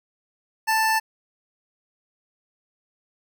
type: tone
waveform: 25% pulse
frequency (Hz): 883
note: A5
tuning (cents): +6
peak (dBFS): -15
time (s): 0.67-1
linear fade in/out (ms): 20
effects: none